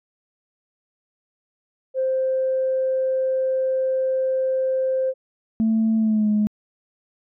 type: tone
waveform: sine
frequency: 523.3 Hz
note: C5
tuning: in tune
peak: -18 dBFS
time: 1.94-5.14 s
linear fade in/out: 50 ms
type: tone with pitch glide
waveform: sine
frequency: 222.2 to 210.9 Hz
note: A3 to G#3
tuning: +17 to +27 cents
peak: -15 dBFS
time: 5.6-6.47 s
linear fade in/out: 0 ms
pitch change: -90 cents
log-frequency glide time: 5.97-6.29 s
effects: tanh soft clip ceiling -13 dBFS